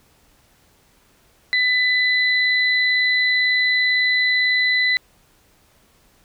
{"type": "tone pair together", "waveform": "sine", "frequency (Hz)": [1999, 4011], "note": ["B6", "B7"], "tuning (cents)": [20, 26], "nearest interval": "octave", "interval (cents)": 1206, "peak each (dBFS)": [-16, -22], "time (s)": [1.53, 4.97], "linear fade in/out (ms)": 0, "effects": ["pink hiss -57 dBFS RMS until 6.24 s"]}